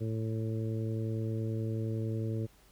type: harmonic tone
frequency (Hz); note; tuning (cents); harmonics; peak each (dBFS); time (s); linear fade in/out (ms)
111.2; A2; +19; 1 / 2 / 3 / 4 / 5; -32 / -40 / -40 / -42 / -48; 0-2.47; 20
effects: added 47 Hz sine -63 dBFS peak until 2.71 s + pink hiss -63 dBFS RMS until 2.71 s